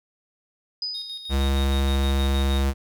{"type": "tone with exponential decay", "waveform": "sine", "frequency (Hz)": 4978, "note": "D#8", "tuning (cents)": 0, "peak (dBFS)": -24, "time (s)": [0.82, 1.61], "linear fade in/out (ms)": 2, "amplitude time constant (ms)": 170}
{"type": "tone with tremolo", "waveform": "triangle", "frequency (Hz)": 3729, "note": "A#7", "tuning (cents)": 0, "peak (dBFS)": -30, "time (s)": [0.94, 2.64], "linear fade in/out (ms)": 10, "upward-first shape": "square", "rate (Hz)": 6.4, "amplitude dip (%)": 55}
{"type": "tone", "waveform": "square", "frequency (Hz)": 68.3, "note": "C#2", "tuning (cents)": -25, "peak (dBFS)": -20, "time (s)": [1.29, 2.74], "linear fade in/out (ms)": 50}
{"effects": []}